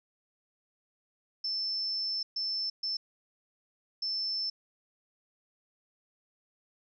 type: tone bursts at uneven times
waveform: sine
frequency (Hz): 5300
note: E8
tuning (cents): +9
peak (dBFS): -30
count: 4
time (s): 1.44-2.23 / 2.36-2.7 / 2.83-2.97 / 4.02-4.5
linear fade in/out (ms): 5
effects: none